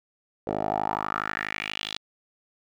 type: tone with band-pass filter sweep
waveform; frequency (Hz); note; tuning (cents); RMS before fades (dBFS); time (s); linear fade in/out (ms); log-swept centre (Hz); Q
10% pulse; 52.2; G#1; +10; -30; 0.47-1.98; 5; 510 to 3900; 3.9
effects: none

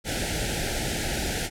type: band-stop noise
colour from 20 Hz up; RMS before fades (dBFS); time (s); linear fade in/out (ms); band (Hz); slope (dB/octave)
pink; -28; 0.04-1.5; 50; 870 to 1400; 96
effects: low-pass 11000 Hz 12 dB/octave

